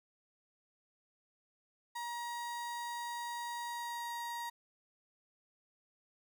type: tone with pitch glide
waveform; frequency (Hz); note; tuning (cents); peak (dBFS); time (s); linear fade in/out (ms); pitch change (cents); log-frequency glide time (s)
35% pulse; 950 to 944.5; A#5 to A#5; +33 to +22; -37; 1.95-4.5; 10; -11; 3.67-4.11
effects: none